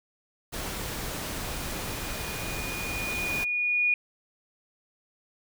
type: noise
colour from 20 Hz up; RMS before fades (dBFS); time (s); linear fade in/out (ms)
pink; -34; 0.52-3.45; 20
type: tone with exponential growth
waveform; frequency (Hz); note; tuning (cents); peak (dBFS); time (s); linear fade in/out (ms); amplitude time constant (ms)
sine; 2450; D#7; -27; -20; 0.85-3.94; 2; 670
effects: none